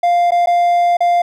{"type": "tone with dropouts", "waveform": "triangle", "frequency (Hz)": 698.5, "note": "F5", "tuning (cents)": 0, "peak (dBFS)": -8, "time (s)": [0.03, 1.22], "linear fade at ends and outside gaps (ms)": 5, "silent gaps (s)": [[0.308, 0.318], [0.46, 0.471], [0.97, 1.005]], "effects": []}